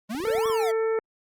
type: exponential two-way sweep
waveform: square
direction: up then down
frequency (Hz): 196.1 to 1168 to 633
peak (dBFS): -29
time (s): 0.09-0.72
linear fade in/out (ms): 20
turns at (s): 0.47
type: clicks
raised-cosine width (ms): 2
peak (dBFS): -29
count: 9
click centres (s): 0.149 / 0.203 / 0.239 / 0.27 / 0.304 / 0.351 / 0.383 / 0.457 / 0.499
type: harmonic tone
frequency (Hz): 445.7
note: A4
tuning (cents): +22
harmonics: 1 / 2 / 3 / 4 / 5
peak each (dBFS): -22 / -38 / -36 / -41 / -43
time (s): 0.25-0.99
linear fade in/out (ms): 2
effects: Opus 32 kbps